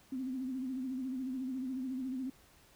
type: tone with vibrato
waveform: sine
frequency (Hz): 259.2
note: C4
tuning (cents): -16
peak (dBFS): -35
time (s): 0.12-2.3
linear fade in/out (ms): 5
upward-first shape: sine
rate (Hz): 14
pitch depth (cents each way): 66
effects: pink hiss -63 dBFS RMS until 2.75 s